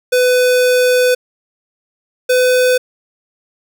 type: tone pair in turn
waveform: square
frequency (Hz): 500 / 503.5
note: B4 / B4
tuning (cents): +21 / +33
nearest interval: unison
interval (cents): 12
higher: second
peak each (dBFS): -10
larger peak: neither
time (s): 0.12-1.15 / 2.29-2.78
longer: first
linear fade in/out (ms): 10
effects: none